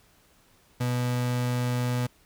35% pulse tone, 123.47 Hz, B2, in tune, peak -23 dBFS, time 0.8-2.07 s, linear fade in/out 10 ms, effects pink hiss -61 dBFS RMS until 2.25 s

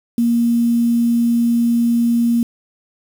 sine tone with quantisation, 235 Hz, A#3, 14 cents sharp, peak -12 dBFS, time 0.18-2.43 s, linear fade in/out 2 ms, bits 6, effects none

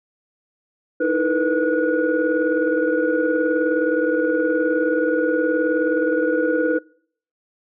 sine tone cluster, 310.5 / 329.6 / 456.5 / 495.9 / 1457 Hz, D#4 / E4 / A#4 / B4 / F#6, -3 / 0 / -36 / +7 / -27 cents, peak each -22 / -26 / -25 / -19 / -26 dBFS, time 1-6.79 s, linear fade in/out 10 ms, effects noise-tail reverb RT60 0.6 s tail -25 dB re dry + tanh soft clip ceiling -7 dBFS

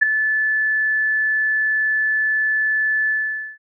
sine tone with ADSR envelope, 1739 Hz, A6, 21 cents flat, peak -6 dBFS, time 0.01-3.58 s, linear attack 19 ms, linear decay 4 ms, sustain -10 dB, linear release 490 ms, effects none

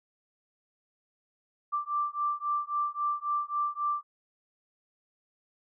sine beating tone pair, 1174.7 / 1178.4 Hz, D6 / D6, 0 / +6 cents, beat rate 3.7 Hz, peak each -31 dBFS, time 1.72-4.03 s, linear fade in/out 20 ms, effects none

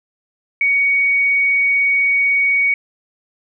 sine tone, 2241 Hz, C#7, 18 cents sharp, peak -12 dBFS, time 0.61-2.74 s, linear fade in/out 2 ms, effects none

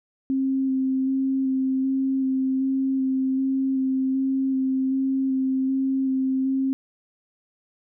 sine tone with vibrato, 265.2 Hz, C4, 23 cents sharp, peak -20 dBFS, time 0.3-6.73 s, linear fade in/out 0 ms, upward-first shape square, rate 1.3 Hz, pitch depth 11 cents each way, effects none

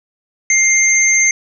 sine tone pair together, 2105 / 6308 Hz, C7 / G8, +10 / +10 cents, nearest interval octave + perfect fifth, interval 1900 cents, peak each -12 dBFS, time 0.5-1.31 s, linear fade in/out 2 ms, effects none

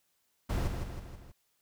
brown noise with echo, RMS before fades -31 dBFS, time 0.49-0.68 s, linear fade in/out 10 ms, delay 160 ms, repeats 4, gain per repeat -5 dB, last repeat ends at 1.32 s, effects white hiss -75 dBFS RMS until 1.61 s

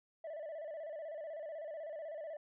sine tone with vibrato, 622.3 Hz, D#5, in tune, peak -39 dBFS, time 0.24-2.37 s, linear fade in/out 5 ms, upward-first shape square, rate 16 Hz, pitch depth 88 cents each way, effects tanh soft clip ceiling -41 dBFS

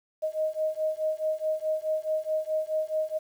sine beating tone pair, 622.3 / 627 Hz, D#5 / D#5, 0 / +13 cents, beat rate 4.7 Hz, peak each -29 dBFS, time 0.22-3.19 s, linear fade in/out 20 ms, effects 9-bit

